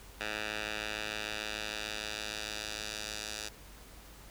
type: tone with band-pass filter sweep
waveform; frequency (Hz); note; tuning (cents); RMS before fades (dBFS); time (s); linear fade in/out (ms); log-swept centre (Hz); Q
10% pulse; 106.6; G#2; +46; -39; 0.2-3.49; 10; 2400 to 5400; 1.1
effects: added 50 Hz sine -54 dBFS peak until 4.3 s + pink hiss -54 dBFS RMS until 4.3 s